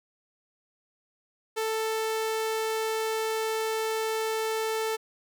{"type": "tone", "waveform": "sawtooth", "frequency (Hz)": 441.7, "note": "A4", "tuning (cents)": 7, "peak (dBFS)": -23, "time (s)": [1.56, 4.97], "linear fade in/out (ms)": 20, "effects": []}